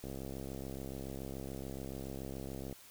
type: click train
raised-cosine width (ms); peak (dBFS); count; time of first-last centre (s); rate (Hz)
2; -30; 181; 0.04-2.727; 67
effects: white hiss -57 dBFS RMS until 2.9 s